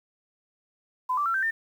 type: tone with pitch steps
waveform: sine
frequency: 1011 / 1168.1 / 1349.5 / 1559.2 / 1801.4 Hz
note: B5 / D6 / E6 / G6 / A6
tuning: +40 / -10 / +40 / -10 / +40 cents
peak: -23 dBFS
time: 1.09-1.51 s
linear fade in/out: 10 ms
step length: 84 ms
effects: 9-bit